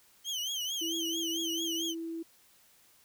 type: tone with vibrato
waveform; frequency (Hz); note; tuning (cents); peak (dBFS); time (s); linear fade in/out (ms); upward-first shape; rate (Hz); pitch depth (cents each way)
30% pulse; 3100; G7; -20; -30; 0.24-1.95; 50; triangle; 4.5; 140
type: tone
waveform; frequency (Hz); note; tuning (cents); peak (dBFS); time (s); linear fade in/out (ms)
sine; 329.6; E4; 0; -35; 0.81-2.23; 10
effects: white hiss -63 dBFS RMS until 3.04 s